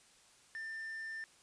triangle tone, 1790 Hz, A6, 29 cents sharp, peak -39 dBFS, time 0.55-1.24 s, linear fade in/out 0 ms, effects white hiss -64 dBFS RMS until 1.42 s + resampled to 22050 Hz

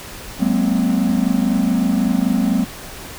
triangle tone cluster, 185.8 / 210.8 / 238 / 261.9 Hz, F#3 / G#3 / A#3 / C4, +7 / +26 / +36 / +2 cents, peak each -18 dBFS, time 0.39-2.65 s, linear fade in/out 20 ms, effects pink hiss -34 dBFS RMS until 3.18 s

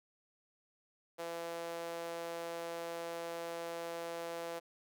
sawtooth tone with high-pass filter, 168.4 Hz, E3, 37 cents sharp, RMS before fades -42 dBFS, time 1.18-4.6 s, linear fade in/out 20 ms, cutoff 530 Hz, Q 2.5, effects none

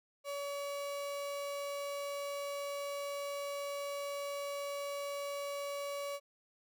35% pulse tone, 567 Hz, C#5, 39 cents sharp, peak -36 dBFS, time 0.24-6.2 s, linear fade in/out 50 ms, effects none

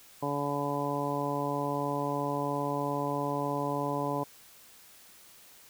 harmonic tone, 143.1 Hz, D3, 45 cents flat, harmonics 1 / 2 / 3 / 4 / 5 / 6 / 7, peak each -37 / -35 / -37 / -36 / -39 / -38 / -35 dBFS, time 0.22-4.24 s, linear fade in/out 10 ms, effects white hiss -55 dBFS RMS until 5.69 s

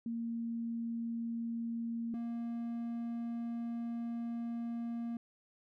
sine / triangle tone pair in turn, 231.4 / 233.8 Hz, A#3 / A#3, -13 / +5 cents, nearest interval unison, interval 18 cents, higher second, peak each -35 / -34 dBFS, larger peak second, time 0.06-2.14 / 2.14-5.17 s, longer second, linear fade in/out 2 ms, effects none

